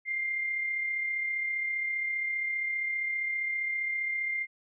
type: tone with amplitude modulation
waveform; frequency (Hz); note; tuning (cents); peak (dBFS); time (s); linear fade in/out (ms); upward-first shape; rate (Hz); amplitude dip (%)
sine; 2100; C7; +6; -27; 0.05-4.47; 50; sine; 35.1; 35
effects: none